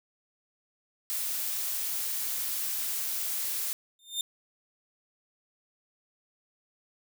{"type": "noise", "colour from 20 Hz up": "blue", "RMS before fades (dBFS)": -32, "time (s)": [1.1, 3.73], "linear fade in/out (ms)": 0}
{"type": "tone with exponential growth", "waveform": "sawtooth", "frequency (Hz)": 3618, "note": "A7", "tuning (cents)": 48, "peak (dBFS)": -22, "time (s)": [3.99, 4.21], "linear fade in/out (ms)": 2, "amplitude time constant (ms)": 47}
{"effects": []}